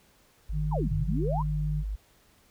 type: tone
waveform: sine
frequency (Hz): 50.9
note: G#1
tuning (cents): -34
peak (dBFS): -29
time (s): 0.49-1.96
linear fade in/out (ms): 10
type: tone with pitch glide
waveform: sine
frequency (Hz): 152.5 to 150.49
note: D#3 to D3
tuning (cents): -34 to +43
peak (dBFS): -28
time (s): 0.52-1.84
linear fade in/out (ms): 50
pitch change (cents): -23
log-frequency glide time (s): 1.15-1.68
type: exponential two-way sweep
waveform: sine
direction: down then up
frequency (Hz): 1101 to 84.7 to 1101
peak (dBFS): -29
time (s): 0.71-1.43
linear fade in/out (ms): 20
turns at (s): 0.95
effects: pink hiss -62 dBFS RMS until 2.5 s